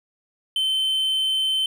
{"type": "tone", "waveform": "triangle", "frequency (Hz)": 3081, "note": "G7", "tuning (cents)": -31, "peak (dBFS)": -18, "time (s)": [0.56, 1.66], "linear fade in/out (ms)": 2, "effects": []}